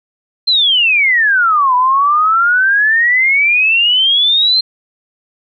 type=exponential two-way sweep; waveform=sine; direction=down then up; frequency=4186 to 983 to 4186 Hz; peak=-8 dBFS; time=0.47-4.61 s; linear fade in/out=10 ms; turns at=1.75 s; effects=none